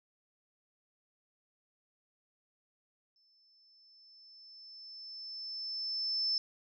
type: tone with exponential growth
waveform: sine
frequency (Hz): 5280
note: E8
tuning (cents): +2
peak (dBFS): -28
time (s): 3.16-6.38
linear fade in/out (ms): 1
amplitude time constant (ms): 700
effects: none